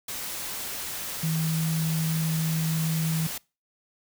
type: tone in noise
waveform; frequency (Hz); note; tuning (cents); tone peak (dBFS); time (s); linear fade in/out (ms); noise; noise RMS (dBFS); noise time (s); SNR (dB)
sine; 160.5; E3; -46; -24; 1.23-3.27; 5; white; -34; 0.08-3.38; +7
effects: noise-tail reverb RT60 0.3 s tail -24 dB re dry